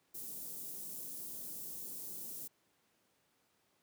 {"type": "band-stop noise", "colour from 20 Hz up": "white", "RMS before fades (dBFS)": -45, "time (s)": [0.14, 2.48], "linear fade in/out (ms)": 10, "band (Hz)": [360, 9400], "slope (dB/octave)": 12, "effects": ["pink hiss -75 dBFS RMS until 3.82 s", "high-pass 150 Hz 12 dB/octave"]}